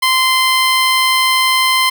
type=tone; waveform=15% pulse; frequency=1038 Hz; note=C6; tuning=14 cents flat; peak=-4 dBFS; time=0.02-1.9 s; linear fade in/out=10 ms; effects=none